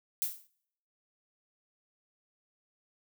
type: noise with exponential decay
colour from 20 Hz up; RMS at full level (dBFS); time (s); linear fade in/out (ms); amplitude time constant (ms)
violet; -28; 0.22-0.47; 0; 54
effects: noise-tail reverb RT60 0.7 s tail -24 dB re dry